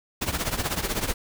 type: noise with tremolo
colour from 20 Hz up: pink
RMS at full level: -24 dBFS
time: 0.21-1.14 s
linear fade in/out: 10 ms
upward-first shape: triangle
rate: 16 Hz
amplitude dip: 85%
effects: none